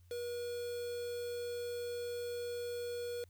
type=tone with quantisation; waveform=triangle; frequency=481 Hz; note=B4; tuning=46 cents flat; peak=-36 dBFS; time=0.11-3.24 s; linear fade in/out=2 ms; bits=8; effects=added 88 Hz sine -59 dBFS peak until 3.29 s + white hiss -75 dBFS RMS until 3.29 s